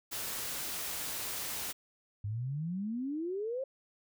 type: noise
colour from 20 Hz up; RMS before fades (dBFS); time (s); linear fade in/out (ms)
white; -38; 0.11-1.73; 20
type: exponential sweep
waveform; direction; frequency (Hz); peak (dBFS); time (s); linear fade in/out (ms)
sine; up; 98.7 to 549; -33; 2.24-3.64; 5
effects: none